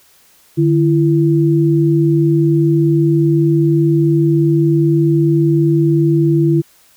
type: tone pair together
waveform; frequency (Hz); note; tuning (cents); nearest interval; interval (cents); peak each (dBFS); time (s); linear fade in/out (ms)
sine; 149.56 / 334.6; D3 / E4; +32 / +26; octave + major second; 1394; -12; 0.57-6.62; 20
effects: white hiss -50 dBFS RMS until 6.96 s